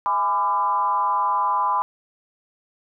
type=tone with frequency modulation; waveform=sine; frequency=1006 Hz; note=B5; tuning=32 cents sharp; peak=-18 dBFS; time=0.06-1.82 s; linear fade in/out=0 ms; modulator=180 Hz; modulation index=0.9; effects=none